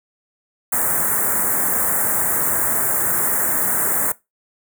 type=band-stop noise; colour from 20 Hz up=white; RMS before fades=-19 dBFS; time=0.72-4.12 s; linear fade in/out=5 ms; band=1900 to 7600 Hz; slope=48 dB/octave; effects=noise-tail reverb RT60 0.2 s tail -20 dB re dry + high-pass 100 Hz 12 dB/octave